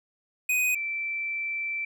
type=tone pair in turn; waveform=square / sine; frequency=2497 / 2334 Hz; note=D#7 / D7; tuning=+6 / -11 cents; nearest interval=minor second; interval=117 cents; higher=first; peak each=-23 / -28 dBFS; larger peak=first; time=0.49-0.75 / 0.75-1.85 s; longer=second; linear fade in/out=5 ms; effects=none